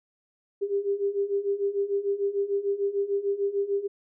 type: beating tone pair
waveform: sine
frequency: 395.8 / 402.5 Hz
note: G4 / G4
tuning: +17 / +46 cents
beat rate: 6.7 Hz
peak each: -29 / -26 dBFS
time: 0.61-3.88 s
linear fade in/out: 20 ms
effects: none